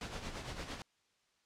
pink noise with tremolo, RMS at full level -41 dBFS, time 0.01-0.82 s, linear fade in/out 2 ms, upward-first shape sine, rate 8.8 Hz, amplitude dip 55%, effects white hiss -75 dBFS RMS until 1.45 s + low-pass 6000 Hz 12 dB/octave

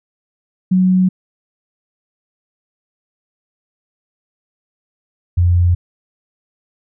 sine tone pair in turn, 185 / 87.79 Hz, F#3 / F2, 0 / +10 cents, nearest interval octave + minor second, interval 1290 cents, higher first, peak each -9 dBFS, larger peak neither, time 0.71-1.09 / 5.37-5.75 s, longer neither, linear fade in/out 10 ms, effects none

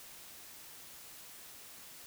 silence, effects white hiss -52 dBFS RMS until 2.06 s

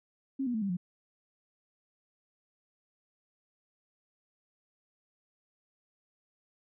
sine tone with pitch steps, 270 / 243.3 / 219.3 / 197.65 / 178.13 Hz, C#4 / B3 / A3 / G3 / F3, -45 / -26 / -6 / +15 / +35 cents, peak -29 dBFS, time 0.39-0.77 s, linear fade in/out 10 ms, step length 76 ms, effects none

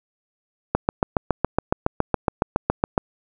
click train, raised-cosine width 1 ms, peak -3 dBFS, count 17, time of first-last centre 0.75-2.978 s, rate 7.18 Hz, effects none

